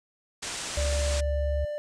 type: low-pass noise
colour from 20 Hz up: white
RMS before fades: -35 dBFS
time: 0.42-1.21 s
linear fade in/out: 10 ms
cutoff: 8900 Hz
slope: 48 dB/octave
type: tone with pitch glide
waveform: triangle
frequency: 587.3 to 592.4 Hz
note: D5 to D5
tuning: 0 to +15 cents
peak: -28 dBFS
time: 0.77-1.78 s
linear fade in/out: 0 ms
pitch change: +15 cents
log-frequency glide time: 1.13-1.65 s
type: tone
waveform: sine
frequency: 70.8 Hz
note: C#2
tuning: 37 cents sharp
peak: -25 dBFS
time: 0.77-1.65 s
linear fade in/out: 5 ms
effects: none